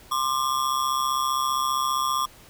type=ring-modulated tone; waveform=square; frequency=1120 Hz; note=C#6; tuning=18 cents sharp; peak=-20 dBFS; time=0.11-2.26 s; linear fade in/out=10 ms; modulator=67.6 Hz; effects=pink hiss -50 dBFS RMS until 2.49 s